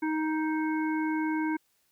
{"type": "harmonic tone", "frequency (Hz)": 312.7, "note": "D#4", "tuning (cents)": 9, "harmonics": [1, 3, 5, 7], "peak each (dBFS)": [-27, -35, -38, -41], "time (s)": [0.02, 1.57], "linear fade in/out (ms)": 10, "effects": ["white hiss -71 dBFS RMS until 1.91 s"]}